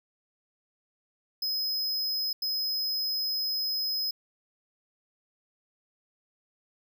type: tone bursts at uneven times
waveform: square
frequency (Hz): 5080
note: D#8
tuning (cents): +35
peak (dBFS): -28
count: 2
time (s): 1.42-2.33 / 2.42-4.11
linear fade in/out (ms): 5
effects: none